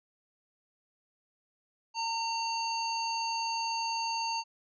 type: harmonic tone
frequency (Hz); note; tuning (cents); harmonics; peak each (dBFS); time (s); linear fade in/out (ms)
914; A#5; -34; 1 / 3 / 5 / 7; -32 / -39 / -36 / -43; 1.94-4.44; 50
effects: none